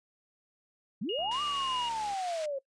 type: linear two-way sweep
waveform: sine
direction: up then down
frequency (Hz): 162 to 1201 to 531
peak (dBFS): -31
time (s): 1.01-2.59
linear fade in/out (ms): 10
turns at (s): 1.42
type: tone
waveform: sine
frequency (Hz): 2861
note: F7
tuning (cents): +41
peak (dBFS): -34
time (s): 1.09-1.89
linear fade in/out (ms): 2
type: click train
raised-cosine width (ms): 1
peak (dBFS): -38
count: 69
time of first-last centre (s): 1.19-2.133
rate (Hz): 72.1
type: band-pass noise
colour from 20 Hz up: pink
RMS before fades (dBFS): -46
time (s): 1.31-2.46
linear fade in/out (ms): 5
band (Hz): 1800 to 7700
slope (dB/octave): 12
effects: noise-tail reverb RT60 0.1 s tail -23 dB re dry + resampled to 22050 Hz